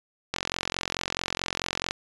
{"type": "click train", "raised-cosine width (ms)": 0.2, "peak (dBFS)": -9, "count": 71, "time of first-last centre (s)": [0.34, 1.91], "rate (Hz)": 44.6, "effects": ["resampled to 22050 Hz"]}